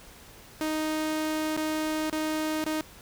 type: tone with dropouts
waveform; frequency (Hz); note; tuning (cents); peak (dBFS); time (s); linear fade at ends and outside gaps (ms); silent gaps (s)
sawtooth; 311.1; D#4; 0; -23; 0.61-2.81; 0; 1.566-1.574 / 2.097-2.127 / 2.64-2.663
effects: pink hiss -50 dBFS RMS until 3.01 s